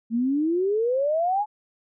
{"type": "exponential sweep", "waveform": "sine", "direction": "up", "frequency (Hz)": [222.3, 861], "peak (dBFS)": -20, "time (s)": [0.1, 1.46], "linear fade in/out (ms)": 50, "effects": []}